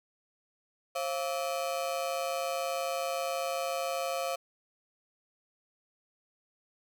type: ring-modulated tone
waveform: 35% pulse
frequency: 612 Hz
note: D#5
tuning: 29 cents flat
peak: -26 dBFS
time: 0.95-4.36 s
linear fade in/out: 10 ms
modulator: 76.4 Hz
effects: none